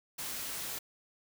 white noise, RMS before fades -39 dBFS, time 0.18-0.79 s, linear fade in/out 10 ms, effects none

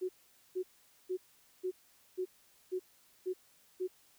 sine tone bursts, 369.1 Hz, F#4, 4 cents flat, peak -32 dBFS, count 8, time 0.01-3.878 s, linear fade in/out 20 ms, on 81 ms, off 460 ms, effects white hiss -66 dBFS RMS until 4.18 s

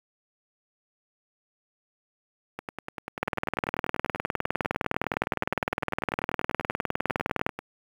two click trains, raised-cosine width 0.5 ms, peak -9 / -18 dBFS, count 84 / 52, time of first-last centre 3.23-7.465 / 2.59-7.59 s, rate 19.6 / 10.2 Hz, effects high-pass 80 Hz 12 dB/octave + 7-bit

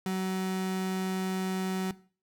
35% pulse tone, 187.9 Hz, F#3, 27 cents sharp, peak -27 dBFS, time 0.06-1.91 s, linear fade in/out 2 ms, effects noise-tail reverb RT60 0.4 s tail -18 dB re dry

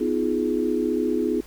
sine chord, F half-diminished seventh, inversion second, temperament just, 251.4 / 314.3 / 349.2 / 419.1 Hz, Cb4 / Eb4 / F4 / Ab4, +31 / +18 / 0 / +16 cents, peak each -26 dBFS, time 0-1.41 s, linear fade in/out 10 ms, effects added 50 Hz sine -47 dBFS peak until 1.46 s + pink hiss -49 dBFS RMS until 1.46 s

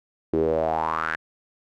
sawtooth tone with band-pass filter sweep, 80 Hz, D#2, 49 cents sharp, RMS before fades -24 dBFS, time 0.33-1.16 s, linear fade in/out 5 ms, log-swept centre 350 to 1700 Hz, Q 6, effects none

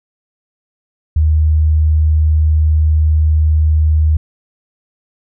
sine tone, 77.5 Hz, D#2, 6 cents flat, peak -8 dBFS, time 1.16-4.17 s, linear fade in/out 5 ms, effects none

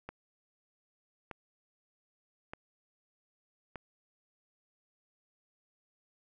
click train, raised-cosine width 0.5 ms, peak -26 dBFS, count 4, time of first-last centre 0.09-3.757 s, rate 0.818 Hz, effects none

